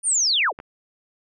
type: linear sweep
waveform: sine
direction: down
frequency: 9530 to 278.8 Hz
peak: -17 dBFS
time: 0.03-0.53 s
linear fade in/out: 50 ms
type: clicks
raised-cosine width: 0.5 ms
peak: -22 dBFS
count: 2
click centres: 0.589 / 0.601 s
effects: none